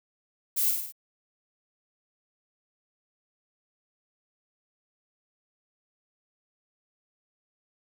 violet noise with echo, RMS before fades -26 dBFS, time 0.56-0.72 s, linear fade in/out 20 ms, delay 51 ms, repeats 4, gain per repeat -4 dB, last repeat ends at 0.924 s, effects none

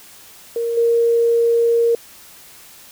sine tone with level steps, 466.2 Hz, A#4, in tune, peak -18 / -12 dBFS, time 0.56-1.95 s, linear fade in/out 2 ms, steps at 0.77 s, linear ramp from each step 5 ms, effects white hiss -43 dBFS RMS until 2.91 s

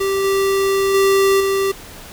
square tone with level steps, 390.8 Hz, G4, 5 cents flat, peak -17 / -15 / -12 / -16 dBFS, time 0-1.72 s, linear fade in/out 10 ms, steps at 0.24 / 0.94 / 1.4 s, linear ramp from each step 5 ms, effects pink hiss -37 dBFS RMS until 2.12 s

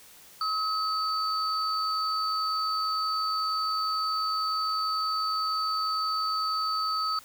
sine tone pair together, 1277 / 4551 Hz, D#6 / C#8, +45 / +45 cents, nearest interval octave + minor seventh, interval 2200 cents, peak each -27 / -31 dBFS, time 0.41-7.19 s, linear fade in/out 2 ms, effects white hiss -52 dBFS RMS until 7.24 s

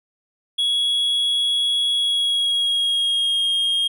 triangle tone with pitch glide, 3344 to 3241 Hz, G#7 to G#7, +11 to -43 cents, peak -16 dBFS, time 0.58-3.88 s, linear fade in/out 10 ms, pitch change -54 cents, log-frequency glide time 1.94-3.47 s, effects none

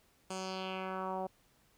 10% pulse tone with low-pass filter sweep, 188.3 Hz, F#3, 31 cents sharp, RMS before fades -39 dBFS, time 0.3-1.27 s, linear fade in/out 5 ms, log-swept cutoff 8300 to 680 Hz, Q 2.4, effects pink hiss -69 dBFS RMS until 1.77 s

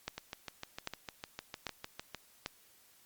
two click trains, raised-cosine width 0.2 ms, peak -19 / -23 dBFS, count 4 / 14, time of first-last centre 0.08-2.461 / 0.18-2.147 s, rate 1.26 / 6.61 Hz, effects white hiss -64 dBFS RMS until 3.05 s + Opus 48 kbps

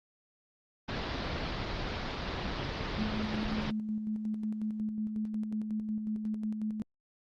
pink low-pass noise, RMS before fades -35 dBFS, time 0.88-3.71 s, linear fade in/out 10 ms, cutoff 4900 Hz, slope 48 dB/octave
sine tone with tremolo, 215 Hz, A3, 40 cents flat, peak -30 dBFS, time 2.98-6.82 s, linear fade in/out 0 ms, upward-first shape square, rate 5.5 Hz, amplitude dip 40%
effects Opus 24 kbps

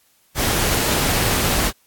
pink noise, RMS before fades -19 dBFS, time 0.35-1.72 s, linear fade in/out 50 ms, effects white hiss -59 dBFS RMS until 1.86 s + AAC 64 kbps

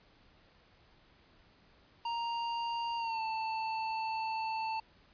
square tone with pitch glide, 933 to 887.8 Hz, A#5 to A5, +1 to +15 cents, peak -34 dBFS, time 2.05-4.8 s, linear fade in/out 5 ms, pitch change -86 cents, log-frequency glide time 2.97-3.22 s, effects pink hiss -64 dBFS RMS until 5.13 s + resampled to 11025 Hz

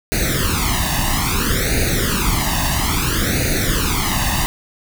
pink noise with flanger, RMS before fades -18 dBFS, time 0.12-4.46 s, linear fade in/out 0 ms, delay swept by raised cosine 0.46 to 1.09 ms, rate 0.6 Hz, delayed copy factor +0.95, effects none

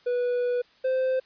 triangle tone pair in turn, 490 / 519.1 Hz, B4 / C5, -14 / -14 cents, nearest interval minor second, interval 100 cents, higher second, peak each -21 / -20 dBFS, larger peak second, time 0.06-0.62 / 0.84-1.2 s, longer first, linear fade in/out 10 ms, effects white hiss -59 dBFS RMS until 1.25 s + resampled to 11025 Hz

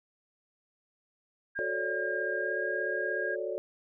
sine tone with pitch glide, 1612 to 1626 Hz, G6 to G#6, +48 to -37 cents, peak -32 dBFS, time 1.55-3.36 s, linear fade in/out 20 ms, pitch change +15 cents, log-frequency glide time 2.39-2.57 s
sine chord, D major seventh, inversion first, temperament just, 367.1 / 440.5 / 550.6 / 587.3 Hz, F#4 / A4 / C#5 / D5, -14 / +2 / -12 / 0 cents, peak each -37 dBFS, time 1.59-3.58 s, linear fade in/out 0 ms
effects none

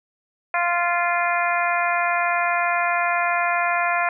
harmonic tone, 347.6 Hz, F4, 8 cents flat, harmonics 2 / 3 / 4 / 5 / 6 / 7, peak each -23 / -25 / -26 / -27 / -28 / -28 dBFS, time 0.54-4.09 s, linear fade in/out 2 ms, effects none

